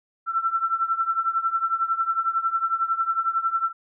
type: tone with tremolo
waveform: sine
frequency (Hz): 1342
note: E6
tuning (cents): +31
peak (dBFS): -17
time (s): 0.26-3.73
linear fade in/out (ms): 50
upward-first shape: triangle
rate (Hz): 11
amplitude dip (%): 90
effects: none